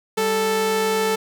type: tone pair together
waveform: sawtooth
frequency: 196 / 440 Hz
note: G3 / A4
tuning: 0 / 0 cents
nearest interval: octave + major second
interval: 1400 cents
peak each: -24 / -15 dBFS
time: 0.17-1.16 s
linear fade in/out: 10 ms
effects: none